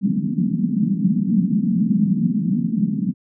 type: band-pass noise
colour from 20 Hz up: white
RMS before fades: -19 dBFS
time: 0.01-3.14 s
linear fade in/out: 50 ms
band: 170 to 230 Hz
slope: 48 dB/octave
effects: none